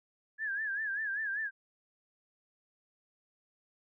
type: tone with vibrato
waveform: sine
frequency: 1674 Hz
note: G#6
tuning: 13 cents sharp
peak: -32 dBFS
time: 0.38-1.51 s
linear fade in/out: 50 ms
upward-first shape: sine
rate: 5.1 Hz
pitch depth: 110 cents each way
effects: none